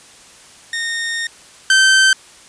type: tone pair in turn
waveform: sawtooth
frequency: 1842 / 1548.9 Hz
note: A#6 / G6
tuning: -21 / -21 cents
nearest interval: minor third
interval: 300 cents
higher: first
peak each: -16 / -5 dBFS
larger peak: second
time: 0.73-1.27 / 1.7-2.13 s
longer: first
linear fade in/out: 2 ms
effects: white hiss -43 dBFS RMS until 2.48 s + resampled to 22050 Hz